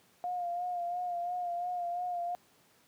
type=tone with vibrato; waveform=sine; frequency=707 Hz; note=F5; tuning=21 cents sharp; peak=-32 dBFS; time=0.24-2.35 s; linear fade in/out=0 ms; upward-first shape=sine; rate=2.9 Hz; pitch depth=36 cents each way; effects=pink hiss -65 dBFS RMS until 2.87 s + high-pass 150 Hz 12 dB/octave